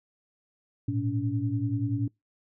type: tone cluster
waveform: sine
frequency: 107.9 / 118.3 / 284 Hz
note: A2 / A#2 / C#4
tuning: -33 / +26 / +42 cents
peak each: -30 dBFS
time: 0.88-2.08 s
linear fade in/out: 5 ms
effects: noise-tail reverb RT60 0.2 s tail -25 dB re dry